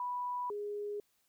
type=tone pair in turn; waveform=sine; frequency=985 / 412.9 Hz; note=B5 / G#4; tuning=-5 / -10 cents; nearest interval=octave + minor third; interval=1505 cents; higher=first; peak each=-34 / -36 dBFS; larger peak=first; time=0-0.5 / 0.5-1 s; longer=neither; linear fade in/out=2 ms; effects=white hiss -75 dBFS RMS until 1.28 s